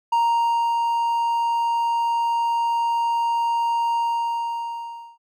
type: tone with ADSR envelope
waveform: triangle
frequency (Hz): 932.3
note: A#5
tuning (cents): 0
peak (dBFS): -14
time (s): 0.12-5.18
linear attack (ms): 8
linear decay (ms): 610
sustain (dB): -3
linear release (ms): 1200
effects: none